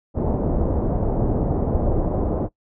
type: low-pass noise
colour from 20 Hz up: pink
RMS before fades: -21 dBFS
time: 0.14-2.49 s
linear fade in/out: 50 ms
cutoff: 710 Hz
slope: 24 dB/octave
effects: noise-tail reverb RT60 0.1 s tail -20 dB re dry